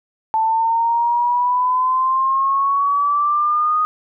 sine exponential sweep, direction up, 880 to 1244.5 Hz, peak -14 dBFS, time 0.34-3.85 s, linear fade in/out 0 ms, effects none

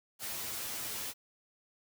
white noise with comb filter, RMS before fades -39 dBFS, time 0.19-1.14 s, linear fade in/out 50 ms, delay 8.9 ms, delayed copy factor +0.7, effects none

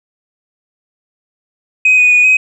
sine tone with pitch steps, 2517 / 2482 / 2466 / 2523 Hz, D#7 / D#7 / D#7 / D#7, +19 / -5 / -16 / +23 cents, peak -4 dBFS, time 1.85-2.37 s, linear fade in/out 5 ms, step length 130 ms, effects tanh soft clip ceiling -3 dBFS

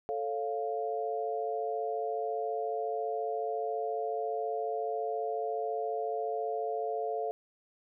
sine chord, A augmented, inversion none, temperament equal, 440 / 554.4 / 698.5 Hz, A4 / C#5 / E#5, 0 / 0 / 0 cents, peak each -34 / -39 / -34 dBFS, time 0.09-7.31 s, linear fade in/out 0 ms, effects none

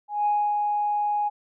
sine tone with ADSR envelope, 830.6 Hz, G#5, in tune, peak -18 dBFS, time 0.08-1.3 s, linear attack 180 ms, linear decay 280 ms, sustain -3 dB, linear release 26 ms, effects tanh soft clip ceiling -15 dBFS

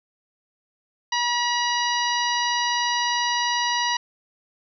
harmonic tone with a mistuned harmonic, 963 Hz, B5, 44 cents flat, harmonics 1 / 2 / 3 / 4 / 5 / 6, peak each -24 / -27 / -29 / -30 / -31 / -32 dBFS, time 1.12-3.97 s, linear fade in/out 5 ms, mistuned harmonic 4, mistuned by +22 cents, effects none

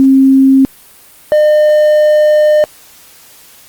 sine / triangle tone pair in turn, 267.8 / 605.4 Hz, C4 / D#5, +40 / -48 cents, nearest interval octave + major second, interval 1412 cents, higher second, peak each -3 dBFS, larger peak neither, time 0-0.65 / 1.32-2.64 s, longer second, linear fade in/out 0 ms, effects white hiss -40 dBFS RMS until 3.68 s + Opus 32 kbps

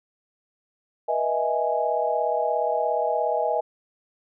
sine chord, E major seventh, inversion second, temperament equal with one note detuned, 484.6 / 622.3 / 659.3 / 830.6 Hz, B4 / D#5 / E5 / G#5, -33 / 0 / 0 / 0 cents, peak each -28 / -26 / -27 / -26 dBFS, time 1.08-3.61 s, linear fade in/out 10 ms, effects none

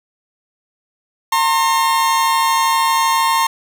40% pulse tone pair together, 913.4 / 1066 Hz, A#5 / C6, -36 / +32 cents, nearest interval minor third, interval 268 cents, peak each -15 dBFS, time 1.32-3.47 s, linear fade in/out 5 ms, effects none

